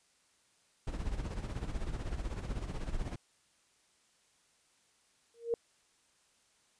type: noise with tremolo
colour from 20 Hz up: brown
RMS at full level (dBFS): -35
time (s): 0.87-3.16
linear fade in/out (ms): 5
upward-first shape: sine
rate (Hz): 16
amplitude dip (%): 65
type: tone with exponential growth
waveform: sine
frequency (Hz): 466.2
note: A#4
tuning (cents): 0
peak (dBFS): -25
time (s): 5.34-5.54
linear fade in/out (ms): 1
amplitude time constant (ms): 42
effects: white hiss -70 dBFS RMS until 6.79 s + resampled to 22050 Hz